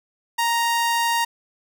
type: tone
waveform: sawtooth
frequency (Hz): 933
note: A#5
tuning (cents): +1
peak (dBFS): -15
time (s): 0.38-1.25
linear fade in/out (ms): 10
effects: none